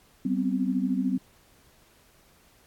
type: tone cluster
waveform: sine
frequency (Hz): 192.2 / 250.1 / 263.5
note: G3 / B3 / C4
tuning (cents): -34 / +22 / +12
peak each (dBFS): -28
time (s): 0.25-1.18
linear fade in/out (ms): 5
effects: pink hiss -60 dBFS RMS until 2.66 s + AAC 64 kbps